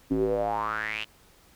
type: tone with band-pass filter sweep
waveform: square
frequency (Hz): 54.1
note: A1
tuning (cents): -29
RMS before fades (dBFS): -28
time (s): 0.1-1.05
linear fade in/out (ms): 20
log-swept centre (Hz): 280 to 3000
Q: 7.2
effects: pink hiss -58 dBFS RMS until 1.55 s